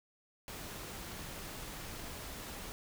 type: noise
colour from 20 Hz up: pink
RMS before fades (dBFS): -45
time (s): 0.48-2.72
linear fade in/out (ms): 0
effects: none